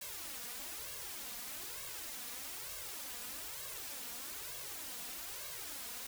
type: noise with flanger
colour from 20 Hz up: white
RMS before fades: -45 dBFS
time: 0.01-6.07 s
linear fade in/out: 5 ms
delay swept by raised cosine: 1.8 to 4.2 ms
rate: 1.1 Hz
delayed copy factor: +0.9
effects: none